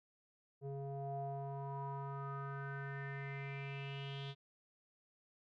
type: tone with low-pass filter sweep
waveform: square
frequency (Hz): 138.59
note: C#3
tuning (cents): 0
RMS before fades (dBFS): -44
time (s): 0.61-4.35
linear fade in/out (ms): 50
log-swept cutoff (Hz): 520 to 3500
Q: 6.4
effects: none